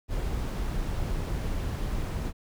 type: noise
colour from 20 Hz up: brown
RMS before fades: -30 dBFS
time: 0.08-2.33 s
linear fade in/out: 50 ms
effects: none